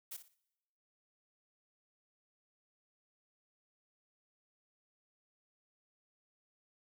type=noise with echo; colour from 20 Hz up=blue; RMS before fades=-44 dBFS; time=0.11-0.17 s; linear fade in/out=10 ms; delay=59 ms; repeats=3; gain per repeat=-11 dB; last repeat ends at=0.347 s; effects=noise-tail reverb RT60 1.0 s tail -24 dB re dry